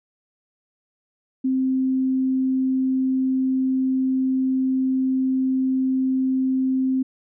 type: tone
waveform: sine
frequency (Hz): 261.6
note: C4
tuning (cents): 0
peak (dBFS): -18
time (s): 1.44-7.03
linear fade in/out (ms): 10
effects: none